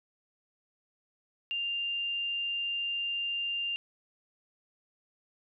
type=tone; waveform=sine; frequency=2794 Hz; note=F7; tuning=in tune; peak=-30 dBFS; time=1.51-3.76 s; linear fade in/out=0 ms; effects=none